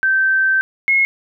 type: tone pair in turn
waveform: sine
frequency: 1553 / 2166 Hz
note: G6 / C#7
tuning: -17 / -41 cents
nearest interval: tritone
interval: 576 cents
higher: second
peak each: -12 / -11 dBFS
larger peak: second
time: 0.03-0.61 / 0.88-1.05 s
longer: first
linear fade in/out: 0 ms
effects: none